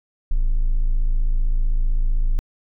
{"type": "tone", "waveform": "triangle", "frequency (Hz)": 27.82, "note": "A0", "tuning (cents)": 20, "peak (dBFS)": -12, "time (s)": [0.31, 2.39], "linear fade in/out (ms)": 0, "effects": ["tanh soft clip ceiling -10 dBFS"]}